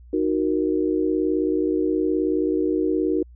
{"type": "chord", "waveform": "sine", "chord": "D# minor", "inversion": "none", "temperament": "equal", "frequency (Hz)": [311.1, 370, 466.2], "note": ["D#4", "F#4", "A#4"], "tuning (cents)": [0, 0, 0], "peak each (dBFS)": [-22, -23, -26], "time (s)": [0.13, 3.23], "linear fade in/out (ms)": 5, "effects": ["added 60 Hz sine -43 dBFS peak until 3.35 s"]}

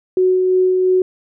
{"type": "tone with tremolo", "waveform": "sine", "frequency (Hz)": 370, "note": "F#4", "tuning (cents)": 0, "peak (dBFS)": -10, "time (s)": [0.17, 1.02], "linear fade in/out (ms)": 2, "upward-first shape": "sine", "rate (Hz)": 2.9, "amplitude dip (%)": 25, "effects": []}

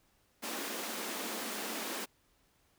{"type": "high-pass noise", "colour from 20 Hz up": "pink", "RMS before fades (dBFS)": -39, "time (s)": [0.42, 2.06], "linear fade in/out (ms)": 20, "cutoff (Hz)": 200, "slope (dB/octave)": 96, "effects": ["pink hiss -71 dBFS RMS until 2.78 s"]}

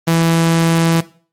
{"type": "tone", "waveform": "sawtooth", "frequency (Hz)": 165.5, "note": "E3", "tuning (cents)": 7, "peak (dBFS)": -7, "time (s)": [0.07, 1.01], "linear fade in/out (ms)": 10, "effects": ["noise-tail reverb RT60 0.4 s tail -17 dB re dry", "MP3 64 kbps"]}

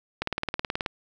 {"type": "click train", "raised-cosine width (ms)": 0.3, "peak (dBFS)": -11, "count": 13, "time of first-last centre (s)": [0.22, 0.862], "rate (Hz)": 18.7, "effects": []}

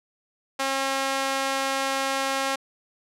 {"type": "tone with high-pass filter", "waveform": "sawtooth", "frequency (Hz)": 270.3, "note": "C#4", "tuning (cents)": -44, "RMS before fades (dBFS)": -26, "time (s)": [0.59, 2.56], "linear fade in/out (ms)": 10, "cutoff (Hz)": 680, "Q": 0.8, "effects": ["low-pass 10000 Hz 12 dB/octave"]}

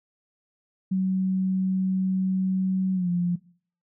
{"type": "tone with pitch glide", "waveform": "sine", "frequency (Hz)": [188.2, 175.6], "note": ["F#3", "F3"], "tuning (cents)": [30, 10], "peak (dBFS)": -21, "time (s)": [0.91, 3.36], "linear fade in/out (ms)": 10, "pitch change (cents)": -120, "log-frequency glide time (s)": [2.94, 3.09], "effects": ["noise-tail reverb RT60 0.5 s tail -21 dB re dry"]}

